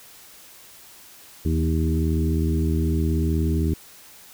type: harmonic tone with a mistuned harmonic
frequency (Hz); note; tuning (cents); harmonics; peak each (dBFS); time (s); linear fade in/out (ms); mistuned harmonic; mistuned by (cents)
79.3; D#2; +33; 1 / 2 / 3 / 4 / 5; -21 / -26 / -28 / -28 / -32; 1.45-3.74; 5; 2; +34
effects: white hiss -47 dBFS RMS until 4.33 s